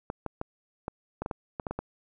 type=clicks; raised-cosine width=1 ms; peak=-18 dBFS; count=11; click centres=0.101 / 0.263 / 0.414 / 0.881 / 1.22 / 1.261 / 1.312 / 1.598 / 1.668 / 1.71 / 1.79 s; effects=none